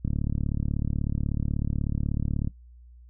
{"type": "click train", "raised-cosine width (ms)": 5, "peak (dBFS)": -15, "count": 89, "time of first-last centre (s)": [0.05, 2.474], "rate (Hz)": 36.3, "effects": ["noise-tail reverb RT60 0.1 s tail -17 dB re dry", "added 60 Hz sine -47 dBFS peak until 3.09 s"]}